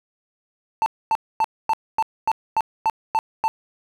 triangle tone bursts, 887 Hz, A5, 14 cents sharp, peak -14 dBFS, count 10, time 0.82-3.48 s, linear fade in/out 0 ms, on 41 ms, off 250 ms, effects none

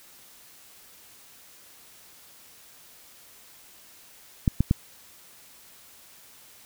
clicks, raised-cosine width 5 ms, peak -7 dBFS, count 3, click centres 4.478 / 4.606 / 4.711 s, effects white hiss -52 dBFS RMS until 6.65 s

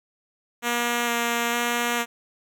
5% pulse tone with vibrato, 237.2 Hz, A#3, 30 cents sharp, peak -11 dBFS, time 0.62-2.06 s, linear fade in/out 50 ms, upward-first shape square, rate 1.1 Hz, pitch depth 11 cents each way, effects none

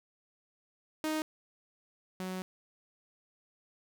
sawtooth tone pair in turn, 311.1 / 185.68 Hz, D#4 / F#3, 0 / +6 cents, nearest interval major sixth, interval 894 cents, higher first, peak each -27 / -32 dBFS, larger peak first, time 1.04-1.22 / 2.2-2.42 s, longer second, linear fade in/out 0 ms, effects none

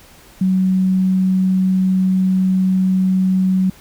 sine tone, 187.3 Hz, F#3, 21 cents sharp, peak -12 dBFS, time 0.41-3.7 s, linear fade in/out 5 ms, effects pink hiss -45 dBFS RMS until 3.8 s

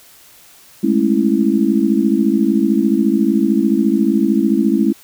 sine chord, A major seventh, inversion third, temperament just, 206.2 / 220 / 275 / 330 Hz, G#3 / A3 / C#4 / E4, -12 / 0 / -14 / +2 cents, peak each -17 dBFS, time 0.83-4.93 s, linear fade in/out 10 ms, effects white hiss -45 dBFS RMS until 5.03 s

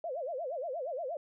sine tone with vibrato, 590 Hz, D5, 8 cents sharp, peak -34 dBFS, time 0.04-1.17 s, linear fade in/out 2 ms, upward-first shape sine, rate 8.5 Hz, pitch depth 290 cents each way, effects none

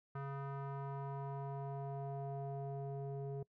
square tone with low-pass filter sweep, 138.59 Hz, C#3, in tune, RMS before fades -43 dBFS, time 0.15-3.43 s, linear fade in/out 5 ms, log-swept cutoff 1300 to 520 Hz, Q 3, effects noise-tail reverb RT60 0.1 s tail -23 dB re dry

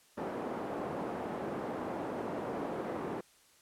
pink band-pass noise, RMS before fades -38 dBFS, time 0.17-3.21 s, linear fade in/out 10 ms, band 260 to 840 Hz, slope 12 dB/octave, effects white hiss -64 dBFS RMS until 3.61 s + low-pass 11000 Hz 12 dB/octave

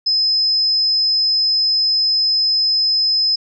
sine tone, 5100 Hz, D#8, 42 cents sharp, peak -13 dBFS, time 0.06-3.36 s, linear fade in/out 10 ms, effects none

